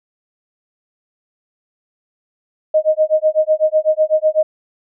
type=tone with tremolo; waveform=sine; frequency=622.3 Hz; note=D#5; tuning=in tune; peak=-8 dBFS; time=2.74-4.43 s; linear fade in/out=5 ms; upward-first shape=sine; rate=8 Hz; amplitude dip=100%; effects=none